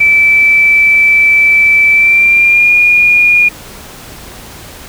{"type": "tone with pitch glide", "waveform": "sine", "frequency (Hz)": [2319, 2431], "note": ["D7", "D#7"], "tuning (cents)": [-22, -41], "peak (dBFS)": -4, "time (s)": [0, 3.49], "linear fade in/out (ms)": 10, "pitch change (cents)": 81, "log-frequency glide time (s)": [1.92, 2.73], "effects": ["pink hiss -31 dBFS RMS until 4.88 s"]}